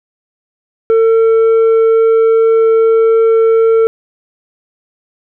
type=tone with tanh clipping; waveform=sine; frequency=450.2 Hz; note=A4; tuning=40 cents sharp; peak=-7 dBFS; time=0.9-3.87 s; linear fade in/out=0 ms; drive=5 dB; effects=none